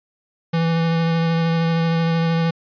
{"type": "tone with vibrato", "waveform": "square", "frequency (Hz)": 165.4, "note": "E3", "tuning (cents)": 6, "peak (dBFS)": -17, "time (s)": [0.53, 2.51], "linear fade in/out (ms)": 10, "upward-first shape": "sine", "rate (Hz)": 13, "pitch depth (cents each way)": 13, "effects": ["resampled to 11025 Hz"]}